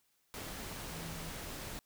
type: tone in noise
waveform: sine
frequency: 164.81 Hz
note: E3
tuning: in tune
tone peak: -46 dBFS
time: 0.91-1.3 s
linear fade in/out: 0 ms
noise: pink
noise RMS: -44 dBFS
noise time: 0.34-1.79 s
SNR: -5 dB
effects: white hiss -75 dBFS RMS until 1.85 s